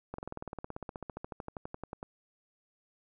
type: slowing click train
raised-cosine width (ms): 1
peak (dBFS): -25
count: 29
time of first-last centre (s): 0.14-2.029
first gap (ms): 44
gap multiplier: 1.03
effects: none